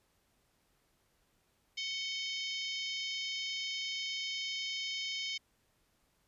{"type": "harmonic tone with a mistuned harmonic", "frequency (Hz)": 739, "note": "F#5", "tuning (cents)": -2, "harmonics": [3, 4, 5, 6, 7, 8, 9], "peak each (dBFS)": [-41, -39, -46, -48, -43, -53, -52], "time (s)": [1.77, 5.38], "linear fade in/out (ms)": 10, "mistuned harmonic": 4, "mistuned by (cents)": 76, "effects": ["pink hiss -74 dBFS RMS until 6.27 s", "resampled to 32000 Hz"]}